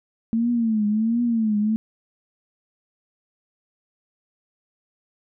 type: tone with vibrato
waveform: sine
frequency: 223.5 Hz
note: A3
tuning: 27 cents sharp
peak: -18 dBFS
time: 0.33-1.76 s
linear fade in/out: 0 ms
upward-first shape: triangle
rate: 1.4 Hz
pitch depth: 140 cents each way
effects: none